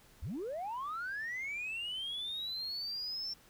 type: linear sweep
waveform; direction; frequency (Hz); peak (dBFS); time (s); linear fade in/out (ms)
sine; up; 46.25 to 5430; -35; 0.22-3.34; 10
effects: tanh soft clip ceiling -34 dBFS + pink hiss -62 dBFS RMS until 3.49 s